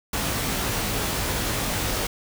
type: noise with comb filter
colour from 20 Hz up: pink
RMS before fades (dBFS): -26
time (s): 0.13-2.07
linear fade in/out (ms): 5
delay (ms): 19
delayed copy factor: +0.65
effects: none